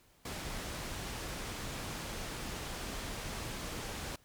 pink low-pass noise, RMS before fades -41 dBFS, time 0.25-4.16 s, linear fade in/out 5 ms, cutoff 9900 Hz, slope 12 dB/octave, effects pink hiss -66 dBFS RMS until 4.24 s

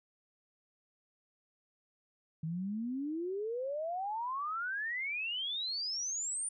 sine exponential sweep, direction up, 154.8 to 9320 Hz, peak -34 dBFS, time 2.43-6.49 s, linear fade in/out 5 ms, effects none

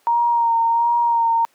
sine tone with vibrato, 932.3 Hz, A#5, in tune, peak -14 dBFS, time 0.07-1.45 s, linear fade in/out 0 ms, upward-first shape sine, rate 1.4 Hz, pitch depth 27 cents each way, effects pink hiss -59 dBFS RMS until 1.54 s + high-pass 400 Hz 12 dB/octave

